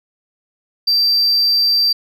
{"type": "tone", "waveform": "sine", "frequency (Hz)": 4689, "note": "D8", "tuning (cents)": -4, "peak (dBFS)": -9, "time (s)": [0.87, 1.93], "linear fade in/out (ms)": 10, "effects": ["tanh soft clip ceiling -10 dBFS"]}